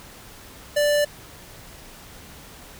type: tone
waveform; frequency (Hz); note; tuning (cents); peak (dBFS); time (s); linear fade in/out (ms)
square; 587.3; D5; 0; -18; 0.76-1.05; 10
effects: pink hiss -44 dBFS RMS until 2.79 s